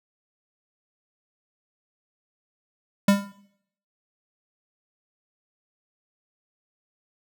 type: tone with exponential decay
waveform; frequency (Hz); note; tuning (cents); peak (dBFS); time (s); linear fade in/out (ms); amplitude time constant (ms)
square; 200; G3; +35; -13; 3.08-3.32; 5; 52
effects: noise-tail reverb RT60 0.7 s tail -17 dB re dry